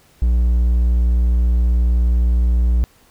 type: tone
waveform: triangle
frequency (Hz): 59.6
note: A#1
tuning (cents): +39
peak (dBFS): -10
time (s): 0.22-2.84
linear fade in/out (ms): 0
effects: pink hiss -53 dBFS RMS until 3.1 s